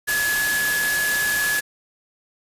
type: tone in noise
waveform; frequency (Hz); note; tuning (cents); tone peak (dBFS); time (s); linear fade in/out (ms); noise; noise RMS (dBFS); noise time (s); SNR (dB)
sine; 1700; G#6; +40; -20; 0.07-1.61; 20; white; -25; 0.07-1.61; +2
effects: resampled to 32000 Hz